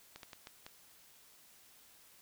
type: slowing click train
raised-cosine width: 0.2 ms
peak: -30 dBFS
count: 5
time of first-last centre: 0.16-0.665 s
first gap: 72 ms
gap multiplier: 1.39
effects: white hiss -62 dBFS RMS until 2.21 s